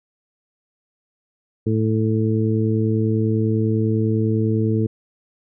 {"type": "harmonic tone", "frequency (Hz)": 110, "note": "A2", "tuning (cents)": 0, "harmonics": [1, 2, 3, 4], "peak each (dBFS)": [-19, -22, -24, -25], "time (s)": [1.66, 4.87], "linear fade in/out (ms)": 10, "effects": []}